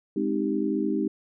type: chord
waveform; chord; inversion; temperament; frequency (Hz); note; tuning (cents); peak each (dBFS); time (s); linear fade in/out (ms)
sine; Ab major seventh; none; equal; 207.7 / 261.6 / 311.1 / 392; Ab3 / C4 / Eb4 / G4; 0 / 0 / 0 / 0; -29 / -30 / -27 / -30; 0.16-1.08; 5
effects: none